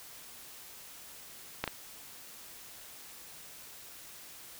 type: clicks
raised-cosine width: 0.3 ms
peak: -14 / -17 dBFS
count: 2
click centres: 1.64 / 1.677 s
effects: white hiss -50 dBFS RMS until 4.59 s